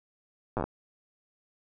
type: slowing click train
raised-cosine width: 1 ms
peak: -16 dBFS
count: 7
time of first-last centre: 0.57-0.64 s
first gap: 8 ms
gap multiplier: 1.15
effects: none